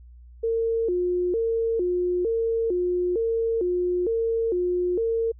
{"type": "tone with vibrato", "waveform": "sine", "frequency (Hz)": 403.6, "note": "G#4", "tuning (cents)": -49, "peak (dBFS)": -21, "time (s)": [0.43, 5.32], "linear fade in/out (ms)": 10, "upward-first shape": "square", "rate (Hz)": 1.1, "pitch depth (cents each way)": 210, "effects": ["added 60 Hz sine -44 dBFS peak until 5.39 s"]}